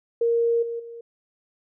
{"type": "tone with level steps", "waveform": "sine", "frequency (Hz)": 466.2, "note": "A#4", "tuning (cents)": 0, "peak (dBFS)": [-18, -27, -36], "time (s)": [0.21, 1.01], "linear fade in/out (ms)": 5, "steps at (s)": [0.62, 0.79], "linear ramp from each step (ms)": 10, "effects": []}